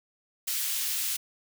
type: high-pass noise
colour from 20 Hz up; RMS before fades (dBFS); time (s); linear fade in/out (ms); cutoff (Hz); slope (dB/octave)
white; -30; 0.47-1.17; 10; 2300; 12
effects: none